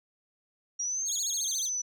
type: linear two-way sweep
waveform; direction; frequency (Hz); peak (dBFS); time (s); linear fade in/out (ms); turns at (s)
sine; up then down; 5680 to 6700 to 5930; -29; 0.79-1.82; 10; 1.16
type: tone with vibrato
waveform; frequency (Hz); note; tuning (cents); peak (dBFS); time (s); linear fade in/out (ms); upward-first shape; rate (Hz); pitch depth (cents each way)
sawtooth; 3810; A#7; +37; -32; 1.05-1.7; 50; sine; 14; 280
effects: none